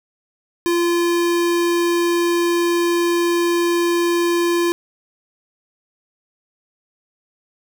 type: tone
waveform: square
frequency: 344.3 Hz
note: F4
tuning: 25 cents flat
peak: -16 dBFS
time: 0.66-4.72 s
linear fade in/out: 0 ms
effects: none